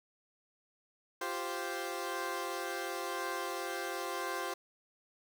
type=chord; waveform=15% pulse; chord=F suspended second; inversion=none; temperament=equal; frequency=349.2 / 392 / 523.3 Hz; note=F4 / G4 / C5; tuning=0 / 0 / 0 cents; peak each=-34 dBFS; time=1.21-4.54 s; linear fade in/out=5 ms; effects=none